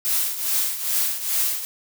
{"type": "noise with tremolo", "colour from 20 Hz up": "blue", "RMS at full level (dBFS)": -20, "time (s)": [0.05, 1.65], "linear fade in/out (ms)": 0, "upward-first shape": "triangle", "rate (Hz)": 2.4, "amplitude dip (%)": 75, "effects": []}